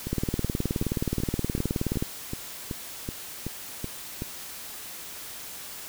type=two click trains; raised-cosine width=3 ms; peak=-18 / -13 dBFS; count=12 / 37; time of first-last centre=0.07-4.221 / 0.13-2.025 s; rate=2.65 / 19 Hz; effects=white hiss -40 dBFS RMS until 5.88 s